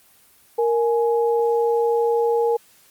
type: tone pair together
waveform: sine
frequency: 466.2 / 837.4 Hz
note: A#4 / G#5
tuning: 0 / +14 cents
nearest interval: minor seventh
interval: 1014 cents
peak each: -17 / -24 dBFS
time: 0.58-2.57 s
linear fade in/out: 10 ms
effects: white hiss -54 dBFS RMS until 2.9 s + Opus 24 kbps